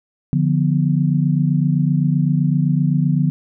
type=chord; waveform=sine; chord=B diminished; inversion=first; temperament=equal; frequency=146.83 / 174.61 / 246.9 Hz; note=D3 / F3 / B3; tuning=0 / 0 / 0 cents; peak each=-16 / -18 / -22 dBFS; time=0.33-3.3 s; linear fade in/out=0 ms; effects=none